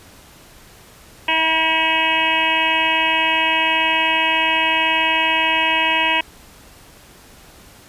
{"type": "harmonic tone with a mistuned harmonic", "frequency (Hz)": 320.9, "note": "E4", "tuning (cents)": -46, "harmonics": [1, 2, 3, 5, 6, 7, 8, 9, 10], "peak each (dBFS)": [-30, -28, -20, -28, -25, -24, -20, -22, -29], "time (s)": [1.28, 6.21], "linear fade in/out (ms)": 5, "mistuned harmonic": 2, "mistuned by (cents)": 17, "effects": ["pink hiss -45 dBFS RMS until 7.88 s", "resampled to 32000 Hz"]}